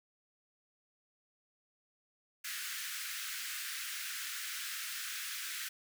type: high-pass noise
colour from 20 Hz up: pink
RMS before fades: -41 dBFS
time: 2.44-5.69 s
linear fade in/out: 10 ms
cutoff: 1400 Hz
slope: 48 dB/octave
effects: none